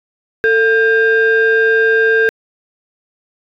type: tone pair together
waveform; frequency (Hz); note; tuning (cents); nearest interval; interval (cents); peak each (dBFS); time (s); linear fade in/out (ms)
sine; 446.3 / 1595.5; A4 / G6; +25 / +30; octave + minor seventh; 2205; -10; 0.44-2.29; 0
effects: tanh soft clip ceiling -5 dBFS